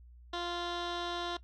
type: tone with low-pass filter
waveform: 15% pulse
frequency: 348.1 Hz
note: F4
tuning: 6 cents flat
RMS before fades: -37 dBFS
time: 0.33-1.37 s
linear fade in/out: 5 ms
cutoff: 4000 Hz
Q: 2.6
effects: noise-tail reverb RT60 0.1 s tail -18 dB re dry + added 60 Hz sine -52 dBFS peak until 1.43 s